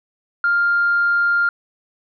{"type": "tone", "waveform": "sine", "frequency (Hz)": 1400, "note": "F6", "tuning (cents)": 4, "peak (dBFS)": -13, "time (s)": [0.44, 1.49], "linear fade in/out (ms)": 2, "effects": ["tanh soft clip ceiling -9 dBFS"]}